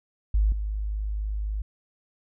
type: tone with level steps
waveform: sine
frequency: 51.91 Hz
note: G#1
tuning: in tune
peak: -18 / -26 dBFS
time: 0.34-1.62 s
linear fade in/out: 5 ms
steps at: 0.52 s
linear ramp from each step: 2 ms
effects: none